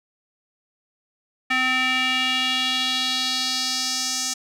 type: tone with band-pass filter sweep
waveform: square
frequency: 257.6 Hz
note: C4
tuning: 27 cents flat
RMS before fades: -23 dBFS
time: 1.5-4.34 s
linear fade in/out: 10 ms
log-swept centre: 2100 to 6300 Hz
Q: 2.7
effects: none